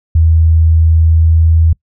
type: tone with pitch glide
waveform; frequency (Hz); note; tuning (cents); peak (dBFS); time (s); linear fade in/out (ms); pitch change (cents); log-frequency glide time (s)
sine; 80.9 to 81.42; E2 to E2; -32 to -21; -5; 0.15-1.73; 5; +11; 1.01-1.62
effects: noise-tail reverb RT60 0.1 s tail -25 dB re dry